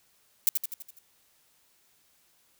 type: noise with echo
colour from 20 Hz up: violet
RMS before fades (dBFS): -21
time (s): 0.47-0.49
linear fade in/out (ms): 0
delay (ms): 83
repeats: 6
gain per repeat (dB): -5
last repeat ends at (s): 0.988
effects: white hiss -66 dBFS RMS until 2.59 s